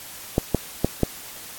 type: clicks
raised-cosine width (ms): 2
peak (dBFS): -4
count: 4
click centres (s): 0.381 / 0.547 / 0.846 / 1.033
effects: white hiss -39 dBFS RMS until 1.58 s + AAC 64 kbps